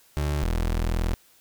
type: tone pair in turn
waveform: 30% pulse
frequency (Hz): 73.42 / 41.21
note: D2 / E1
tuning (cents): 0 / 0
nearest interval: minor seventh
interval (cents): 1000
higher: first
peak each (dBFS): -21 / -20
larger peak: second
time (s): 0.17-0.43 / 0.43-1.14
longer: second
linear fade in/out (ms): 0
effects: white hiss -58 dBFS RMS until 1.4 s